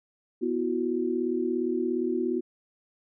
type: chord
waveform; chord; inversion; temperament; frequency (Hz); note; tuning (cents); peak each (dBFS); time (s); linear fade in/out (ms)
sine; B suspended fourth; none; equal with one note detuned; 246.9 / 329.6 / 366.8; B3 / E4 / F#4; 0 / 0 / -15; -30 / -30 / -28; 0.41-2.41; 20
effects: none